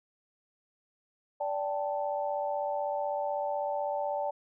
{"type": "chord", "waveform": "sine", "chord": "D suspended fourth", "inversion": "none", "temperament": "equal with one note detuned", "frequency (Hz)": [582.9, 784, 880], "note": ["D5", "G5", "A5"], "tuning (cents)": [-13, 0, 0], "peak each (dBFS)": [-32, -35, -35], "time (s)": [1.4, 4.31], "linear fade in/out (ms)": 10, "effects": []}